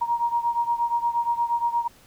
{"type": "beating tone pair", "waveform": "sine", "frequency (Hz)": [940, 948.5], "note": ["A#5", "A#5"], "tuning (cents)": [14, 30], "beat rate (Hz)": 8.5, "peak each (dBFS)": [-23, -26], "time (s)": [0.01, 1.88], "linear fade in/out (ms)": 10, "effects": ["pink hiss -54 dBFS RMS until 2.06 s"]}